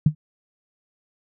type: tone with exponential decay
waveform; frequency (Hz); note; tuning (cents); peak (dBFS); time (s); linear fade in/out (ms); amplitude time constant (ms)
sine; 152.2; D#3; -38; -8; 0.06-0.15; 5; 18
effects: none